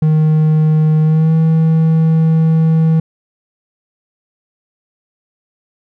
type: tone with pitch glide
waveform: triangle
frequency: 155.56 to 160.77 Hz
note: D#3 to E3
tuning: 0 to -43 cents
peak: -6 dBFS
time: 0.02-3 s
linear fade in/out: 5 ms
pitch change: +57 cents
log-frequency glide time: 1.02-1.33 s
effects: none